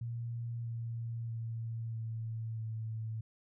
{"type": "tone with pitch steps", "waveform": "sine", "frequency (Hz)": [117.4, 115.78, 114.19, 112.62, 111.07], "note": ["A#2", "A#2", "A#2", "A2", "A2"], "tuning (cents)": [13, -11, -35, 41, 17], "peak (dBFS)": -36, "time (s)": [0.01, 3.21], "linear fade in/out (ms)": 5, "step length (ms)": 640, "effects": []}